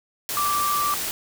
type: tone in noise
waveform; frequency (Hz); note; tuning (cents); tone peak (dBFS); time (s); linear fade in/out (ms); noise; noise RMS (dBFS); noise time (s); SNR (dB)
sine; 1171; D6; -5; -21; 0.37-0.94; 0; white; -28; 0.29-1.11; +4
effects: none